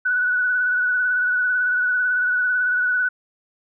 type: tone with vibrato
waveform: sine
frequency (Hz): 1481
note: F#6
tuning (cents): +1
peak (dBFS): -17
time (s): 0.05-3.09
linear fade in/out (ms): 10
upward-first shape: sine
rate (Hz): 18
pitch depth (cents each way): 30
effects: none